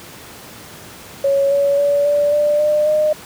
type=tone with pitch steps; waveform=sine; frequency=554.4 / 563.4 / 572.6 / 582 / 591.5 / 601.1 / 610.9 Hz; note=C#5 / C#5 / D5 / D5 / D5 / D5 / D#5; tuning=0 / +28 / -44 / -16 / +12 / +40 / -32 cents; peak=-12 dBFS; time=1.24-3.13 s; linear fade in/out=5 ms; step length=270 ms; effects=pink hiss -37 dBFS RMS until 3.25 s + high-pass 100 Hz 12 dB/octave